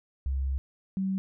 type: tone pair in turn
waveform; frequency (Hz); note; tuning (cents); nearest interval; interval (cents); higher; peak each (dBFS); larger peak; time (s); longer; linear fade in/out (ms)
sine; 67.1 / 191.44; C2 / G3; +44 / -41; octave + tritone; 1815; second; -26 / -26; neither; 0.26-0.58 / 0.97-1.18; first; 0
effects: none